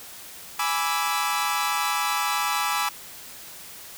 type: chord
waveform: sawtooth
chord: E dominant seventh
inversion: first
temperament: equal with one note detuned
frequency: 830.6 / 987.8 / 1167.9 / 1318.5 Hz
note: G#5 / B5 / D6 / E6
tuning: 0 / 0 / -10 / 0 cents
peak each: -25 dBFS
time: 0.59-2.89 s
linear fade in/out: 5 ms
effects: white hiss -42 dBFS RMS until 3.97 s